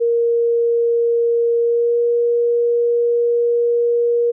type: tone with pitch glide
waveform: sine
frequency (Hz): 468.4 to 473.8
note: A#4 to A#4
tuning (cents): +8 to +28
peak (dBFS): -13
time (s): 0-4.32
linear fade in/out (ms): 20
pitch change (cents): +20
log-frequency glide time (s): 1.6-1.99
effects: none